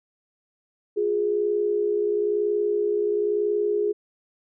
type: tone pair together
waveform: sine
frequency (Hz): 354.6 / 415.6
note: F4 / G#4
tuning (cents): +26 / +1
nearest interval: minor third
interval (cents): 275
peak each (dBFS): -28 / -21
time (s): 0.96-3.93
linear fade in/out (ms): 20
effects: none